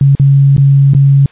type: tone with dropouts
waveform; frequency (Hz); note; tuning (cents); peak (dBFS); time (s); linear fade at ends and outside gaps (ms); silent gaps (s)
sine; 138.59; C#3; 0; -3; 0.01-1.26; 2; 0.152-0.197 / 0.566-0.579 / 0.936-0.948
effects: white hiss -43 dBFS RMS until 1.31 s + resampled to 8000 Hz

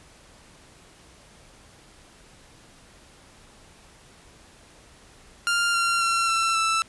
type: tone with pitch steps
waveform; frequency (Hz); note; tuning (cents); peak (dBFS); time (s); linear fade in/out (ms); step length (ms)
sawtooth; 1396.9 / 1378.5 / 1360.3 / 1342.3 / 1324.6; F6 / F6 / F6 / E6 / E6; 0 / -23 / -46 / +31 / +8; -17; 5.47-6.82; 0; 270
effects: pink hiss -52 dBFS RMS until 6.88 s + resampled to 24000 Hz

